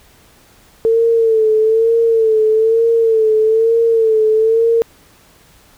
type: tone with vibrato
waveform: sine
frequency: 447.1 Hz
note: A4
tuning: 28 cents sharp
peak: -9 dBFS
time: 0.85-4.82 s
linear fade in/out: 0 ms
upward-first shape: sine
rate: 1.1 Hz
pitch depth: 52 cents each way
effects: pink hiss -48 dBFS RMS until 5.77 s